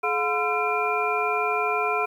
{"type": "tone cluster", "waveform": "sine", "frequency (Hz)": [425.8, 714, 1020, 1353, 2395], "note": ["G#4", "F5", "C6", "E6", "D7"], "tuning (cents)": [43, 38, -44, 45, 33], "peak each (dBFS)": -28, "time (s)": [0.03, 2.06], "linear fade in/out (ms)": 10, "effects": ["9-bit"]}